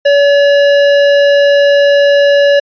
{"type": "tone with tanh clipping", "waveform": "sine", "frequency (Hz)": 569, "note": "C#5", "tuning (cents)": 45, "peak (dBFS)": -7, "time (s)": [0.05, 2.6], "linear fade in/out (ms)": 10, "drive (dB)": 18, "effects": ["resampled to 11025 Hz"]}